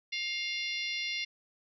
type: harmonic tone with a mistuned harmonic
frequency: 697 Hz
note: F5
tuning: 4 cents flat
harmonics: 3 / 4 / 5 / 6 / 7 / 8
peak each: -36 / -38 / -40 / -42 / -43 / -44 dBFS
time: 0.12-1.25 s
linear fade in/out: 10 ms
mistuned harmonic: 3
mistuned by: +27 cents
effects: none